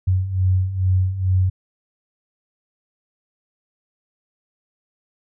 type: beating tone pair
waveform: sine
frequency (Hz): 91.5 / 93.8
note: F#2 / F#2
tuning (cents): -19 / +24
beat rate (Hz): 2.3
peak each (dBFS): -22 / -17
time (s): 0.07-1.5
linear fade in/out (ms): 10
effects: none